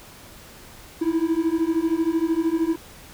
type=beating tone pair; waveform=triangle; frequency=320 / 333 Hz; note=D#4 / E4; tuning=+49 / +18 cents; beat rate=13 Hz; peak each=-21 / -20 dBFS; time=1.01-2.76 s; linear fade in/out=10 ms; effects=pink hiss -45 dBFS RMS until 3.13 s